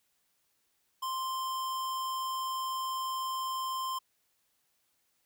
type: tone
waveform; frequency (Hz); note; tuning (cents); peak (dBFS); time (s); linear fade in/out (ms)
square; 1046; C6; -1; -33; 1.02-3.99; 10
effects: white hiss -75 dBFS RMS until 5.25 s